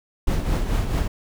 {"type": "noise with tremolo", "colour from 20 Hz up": "brown", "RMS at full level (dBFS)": -19, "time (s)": [0.27, 1.08], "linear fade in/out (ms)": 5, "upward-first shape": "triangle", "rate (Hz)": 4.6, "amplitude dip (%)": 60, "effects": []}